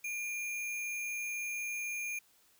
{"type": "tone with sample-and-hold", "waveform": "sine", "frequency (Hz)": 2402, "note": "D7", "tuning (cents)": 38, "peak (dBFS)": -35, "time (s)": [0.04, 2.19], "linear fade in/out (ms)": 5, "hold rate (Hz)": 8820, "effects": ["white hiss -67 dBFS RMS until 2.59 s"]}